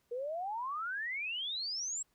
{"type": "exponential sweep", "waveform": "sine", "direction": "up", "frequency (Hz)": [465.9, 7800], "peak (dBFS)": -35, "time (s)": [0.11, 2.03], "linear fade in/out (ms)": 10, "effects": ["pink hiss -75 dBFS RMS until 2.14 s"]}